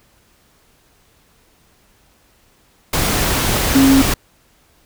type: tone in noise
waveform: sine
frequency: 270.3 Hz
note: C#4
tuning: 44 cents flat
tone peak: -8 dBFS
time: 3.75-4.02 s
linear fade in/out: 5 ms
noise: pink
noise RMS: -17 dBFS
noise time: 2.93-4.14 s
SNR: +6 dB
effects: pink hiss -55 dBFS RMS until 4.85 s